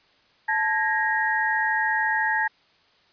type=tone cluster; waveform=sine; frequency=875 / 1643 / 1877 Hz; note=A5 / G#6 / A#6; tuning=-10 / -19 / +11 cents; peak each=-25 dBFS; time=0.48-2.48 s; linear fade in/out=10 ms; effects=white hiss -60 dBFS RMS until 3.12 s + resampled to 11025 Hz